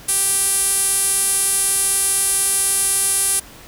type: tone with band-pass filter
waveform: sawtooth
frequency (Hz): 392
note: G4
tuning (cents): 0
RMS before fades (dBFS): -18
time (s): 0.08-3.4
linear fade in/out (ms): 10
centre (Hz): 10000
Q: 5.4
effects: pink hiss -41 dBFS RMS until 3.67 s